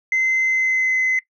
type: tone with pitch glide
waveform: sine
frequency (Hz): 2063 to 2043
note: C7 to C7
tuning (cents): -25 to -42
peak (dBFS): -14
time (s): 0.12-1.19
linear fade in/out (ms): 2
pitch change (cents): -17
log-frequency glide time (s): 0.44-0.98
effects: noise-tail reverb RT60 0.1 s tail -20 dB re dry + tanh soft clip ceiling -13 dBFS